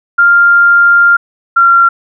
sine tone pair in turn, 1396.9 / 1376.1 Hz, F6 / F6, 0 / -26 cents, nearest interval unison, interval 26 cents, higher first, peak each -3 dBFS, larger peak neither, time 0.18-1.17 / 1.56-1.89 s, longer first, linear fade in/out 10 ms, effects none

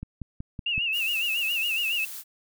click train, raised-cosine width 5 ms, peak -22 dBFS, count 5, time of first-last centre 0.03-0.779 s, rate 5.34 Hz
sine tone with vibrato, 2723 Hz, F7, 44 cents flat, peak -24 dBFS, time 0.66-2.05 s, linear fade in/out 5 ms, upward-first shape sine, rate 7.2 Hz, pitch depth 100 cents each way
blue noise, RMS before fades -38 dBFS, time 0.92-2.24 s, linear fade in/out 50 ms
effects none

